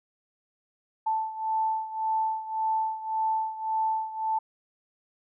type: beating tone pair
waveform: sine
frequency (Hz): 880 / 881.8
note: A5 / A5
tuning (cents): 0 / +4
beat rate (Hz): 1.8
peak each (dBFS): -27 / -31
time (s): 1.06-4.39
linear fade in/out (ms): 10
effects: none